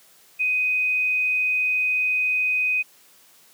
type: tone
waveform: sine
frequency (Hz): 2503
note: D#7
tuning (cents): +10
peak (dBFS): -19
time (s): 0.39-2.83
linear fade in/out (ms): 20
effects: white hiss -54 dBFS RMS until 3.53 s + high-pass 150 Hz 12 dB/octave